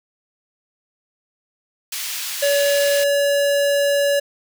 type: high-pass noise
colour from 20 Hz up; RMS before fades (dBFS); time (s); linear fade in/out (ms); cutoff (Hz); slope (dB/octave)
pink; -27; 1.92-3.04; 5; 2600; 12
type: tone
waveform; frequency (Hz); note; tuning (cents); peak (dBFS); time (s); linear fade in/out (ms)
square; 568; C#5; +42; -16; 2.42-4.2; 10
effects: none